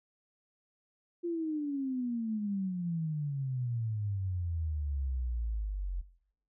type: exponential sweep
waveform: sine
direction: down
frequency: 350 to 44 Hz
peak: -31 dBFS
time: 1.23-6.02 s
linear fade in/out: 20 ms
effects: noise-tail reverb RT60 0.7 s tail -19 dB re dry